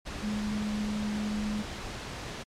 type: tone in noise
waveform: sine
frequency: 210.6 Hz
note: G#3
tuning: 24 cents sharp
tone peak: -29 dBFS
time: 0.22-1.63 s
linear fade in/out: 20 ms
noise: pink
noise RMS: -38 dBFS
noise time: 0.05-2.44 s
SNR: +6 dB
effects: low-pass 6000 Hz 12 dB/octave + MP3 96 kbps